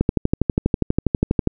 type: click train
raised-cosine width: 3 ms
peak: -3 dBFS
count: 19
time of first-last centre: 0.01-1.473 s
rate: 12.3 Hz
effects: none